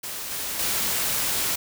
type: noise with level steps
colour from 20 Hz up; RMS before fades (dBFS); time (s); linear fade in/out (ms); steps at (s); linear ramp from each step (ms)
white; -33 / -30 / -25; 0.03-1.56; 10; 0.31 / 0.59; 2
effects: none